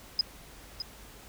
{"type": "tone with echo", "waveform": "sine", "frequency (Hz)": 5030, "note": "D#8", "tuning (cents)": 18, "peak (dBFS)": -21, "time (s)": [0.19, 0.21], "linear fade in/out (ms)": 2, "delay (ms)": 610, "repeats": 1, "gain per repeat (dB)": -10, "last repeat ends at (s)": 0.82, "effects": ["added 50 Hz sine -56 dBFS peak until 1.28 s", "pink hiss -51 dBFS RMS until 1.28 s"]}